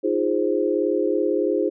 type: chord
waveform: sine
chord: F minor seventh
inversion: third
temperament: equal with one note detuned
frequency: 311.1 / 349.2 / 412.4 / 523.3 Hz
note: Eb4 / F4 / Ab4 / C5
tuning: 0 / 0 / -12 / 0 cents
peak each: -25 / -24 / -23 / -25 dBFS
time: 0.03-1.7 s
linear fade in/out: 20 ms
effects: none